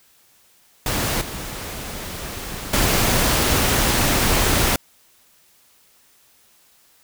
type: noise with level steps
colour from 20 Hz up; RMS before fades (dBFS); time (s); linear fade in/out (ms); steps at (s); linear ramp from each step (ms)
pink; -22 / -31 / -18; 0.86-4.76; 2; 1.21 / 2.73; 5
effects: white hiss -56 dBFS RMS until 7.03 s